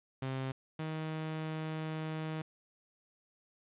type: tone pair in turn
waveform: sawtooth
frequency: 132.4 / 157.45 Hz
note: C3 / D#3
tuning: +21 / +21 cents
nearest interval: minor third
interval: 300 cents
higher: second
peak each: -31 / -32 dBFS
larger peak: first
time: 0.22-0.52 / 0.79-2.42 s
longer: second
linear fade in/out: 5 ms
effects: resampled to 8000 Hz + 10-bit